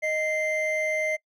triangle tone pair together, 622.3 / 2086 Hz, D#5 / C7, 0 / -6 cents, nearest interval octave + major sixth, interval 2094 cents, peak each -25 / -25 dBFS, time 0.02-1.17 s, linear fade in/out 20 ms, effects noise-tail reverb RT60 0.1 s tail -23 dB re dry

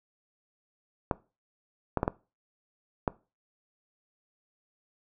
clicks, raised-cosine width 1 ms, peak -11 dBFS, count 5, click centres 1.112 / 1.973 / 2.031 / 2.079 / 3.078 s, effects noise-tail reverb RT60 0.3 s tail -20 dB re dry

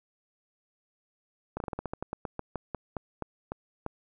slowing click train, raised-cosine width 1 ms, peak -19 dBFS, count 18, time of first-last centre 1.57-3.864 s, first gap 32 ms, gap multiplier 1.16, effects none

